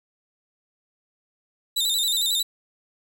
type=tone with vibrato; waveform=sawtooth; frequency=3791 Hz; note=A#7; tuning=28 cents sharp; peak=-18 dBFS; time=1.76-2.43 s; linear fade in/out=10 ms; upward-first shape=square; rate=11 Hz; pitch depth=67 cents each way; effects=10-bit